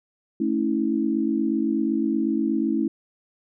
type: chord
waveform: sine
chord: A major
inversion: none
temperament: equal with one note detuned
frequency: 220 / 277.2 / 325.3 Hz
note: A3 / C#4 / E4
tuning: 0 / 0 / -23 cents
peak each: -25 / -25 / -24 dBFS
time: 0.4-2.88 s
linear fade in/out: 5 ms
effects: none